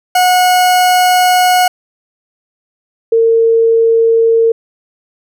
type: tone pair in turn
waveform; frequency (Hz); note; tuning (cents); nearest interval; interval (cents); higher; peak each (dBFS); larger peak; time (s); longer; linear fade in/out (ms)
40% pulse / sine; 729 / 455.5; F#5 / A#4; -26 / -40; minor sixth; 814; first; -6; neither; 0.15-1.68 / 3.12-4.52; first; 5
effects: none